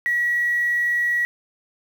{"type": "tone with quantisation", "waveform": "sine", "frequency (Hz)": 1922, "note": "B6", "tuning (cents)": -48, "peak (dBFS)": -18, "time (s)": [0.06, 1.25], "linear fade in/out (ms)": 0, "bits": 7, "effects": []}